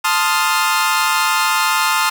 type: chord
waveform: sawtooth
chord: F dominant seventh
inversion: first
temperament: equal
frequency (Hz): 880 / 1046.5 / 1244.5 / 1396.9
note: A5 / C6 / Eb6 / F6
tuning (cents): 0 / 0 / 0 / 0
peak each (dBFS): -16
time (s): 0.04-2.1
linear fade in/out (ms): 10
effects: none